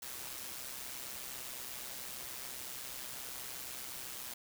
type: noise with amplitude modulation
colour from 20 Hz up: white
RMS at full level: -42 dBFS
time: 0.02-4.34 s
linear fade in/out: 5 ms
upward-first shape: sine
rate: 128 Hz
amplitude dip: 55%
effects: none